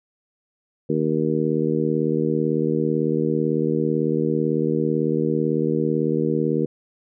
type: harmonic tone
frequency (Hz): 78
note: D#2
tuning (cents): +5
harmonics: 2 / 3 / 4 / 5 / 6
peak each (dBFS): -25 / -25 / -25 / -25 / -25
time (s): 0.89-6.66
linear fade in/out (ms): 10
effects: none